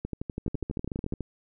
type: two click trains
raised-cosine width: 3 ms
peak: -19 / -19 dBFS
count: 15 / 10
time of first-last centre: 0.05-1.207 / 0.48-1.137 s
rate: 12.1 / 13.7 Hz
effects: none